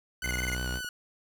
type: tone with vibrato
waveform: sawtooth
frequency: 1480 Hz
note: F#6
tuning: in tune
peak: -31 dBFS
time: 0.22-0.89 s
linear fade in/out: 2 ms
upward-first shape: square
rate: 5.7 Hz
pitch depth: 21 cents each way
type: tone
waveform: sawtooth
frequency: 62.4 Hz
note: B1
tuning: 19 cents sharp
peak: -28 dBFS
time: 0.22-0.81 s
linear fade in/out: 50 ms
type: tone bursts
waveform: square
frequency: 2093 Hz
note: C7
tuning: in tune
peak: -31 dBFS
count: 7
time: 0.24-0.545 s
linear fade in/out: 2 ms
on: 23 ms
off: 24 ms
type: clicks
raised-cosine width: 2 ms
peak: -35 dBFS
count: 2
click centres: 0.805 / 0.846 s
effects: none